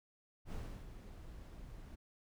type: noise with ADSR envelope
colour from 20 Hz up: brown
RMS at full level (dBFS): -42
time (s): 0.45-1.96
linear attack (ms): 71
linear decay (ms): 330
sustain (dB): -9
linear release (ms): 16
effects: none